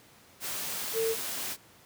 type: tone in noise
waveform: sine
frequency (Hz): 450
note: A4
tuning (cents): +39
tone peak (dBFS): -26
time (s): 0.93-1.16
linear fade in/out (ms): 50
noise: white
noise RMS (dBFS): -35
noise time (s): 0.4-1.57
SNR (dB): +6
effects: pink hiss -57 dBFS RMS until 1.85 s + high-pass 100 Hz 12 dB/octave